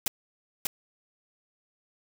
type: noise with echo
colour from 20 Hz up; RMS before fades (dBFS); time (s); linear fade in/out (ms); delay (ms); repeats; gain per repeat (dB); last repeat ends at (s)
white; -27; 0.06-0.08; 2; 590; 1; -2; 0.67
effects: none